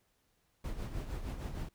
brown noise with tremolo, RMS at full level -37 dBFS, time 0.64-1.69 s, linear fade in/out 5 ms, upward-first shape sine, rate 6.5 Hz, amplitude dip 55%, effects pink hiss -75 dBFS RMS until 1.74 s

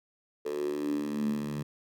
10% pulse tone with high-pass filter sweep, 73.42 Hz, D2, in tune, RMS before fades -32 dBFS, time 0.45-1.63 s, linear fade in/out 10 ms, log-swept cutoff 430 to 160 Hz, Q 8.4, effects none

